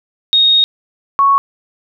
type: tone pair in turn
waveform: sine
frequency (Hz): 3729 / 1108.6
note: A#7 / C#6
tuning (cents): 0 / 0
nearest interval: octave + major sixth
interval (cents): 2100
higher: first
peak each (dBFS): -7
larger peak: neither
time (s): 0.33-0.64 / 1.19-1.38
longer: first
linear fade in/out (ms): 0
effects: none